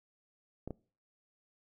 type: clicks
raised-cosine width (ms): 2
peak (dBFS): -26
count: 2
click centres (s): 0.676 / 0.707
effects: noise-tail reverb RT60 0.4 s tail -22 dB re dry